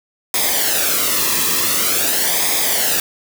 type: noise with flanger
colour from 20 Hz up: white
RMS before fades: -17 dBFS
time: 0.34-3 s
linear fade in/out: 2 ms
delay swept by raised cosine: 0.69 to 1.37 ms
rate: 0.46 Hz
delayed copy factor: -0.65
effects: none